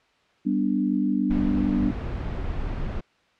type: chord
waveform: sine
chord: G major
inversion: none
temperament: equal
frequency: 196 / 246.9 / 293.7 Hz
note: G3 / B3 / D4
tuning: 0 / 0 / 0 cents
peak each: -25 dBFS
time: 0.45-1.92 s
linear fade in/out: 20 ms
type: noise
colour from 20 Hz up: brown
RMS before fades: -29 dBFS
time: 1.3-3.01 s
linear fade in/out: 10 ms
effects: white hiss -62 dBFS RMS until 3.39 s + low-pass 3000 Hz 12 dB/octave